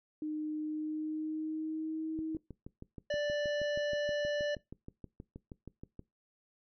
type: tone with pitch glide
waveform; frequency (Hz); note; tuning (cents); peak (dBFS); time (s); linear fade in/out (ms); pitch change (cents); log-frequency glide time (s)
sine; 306.4 to 317.8; D#4 to D#4; -27 to +37; -34; 0.22-2.37; 2; +64; 0.61-2.1
type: click train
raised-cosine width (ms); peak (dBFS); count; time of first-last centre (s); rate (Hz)
3; -32; 25; 2.19-5.993; 6.31
type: harmonic tone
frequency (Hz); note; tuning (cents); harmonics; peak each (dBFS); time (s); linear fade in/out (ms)
587.3; D5; 0; 1 / 3 / 5 / 7 / 9 / 10; -31 / -40 / -45 / -52 / -58 / -58; 3.1-4.55; 5
effects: noise-tail reverb RT60 0.2 s tail -21 dB re dry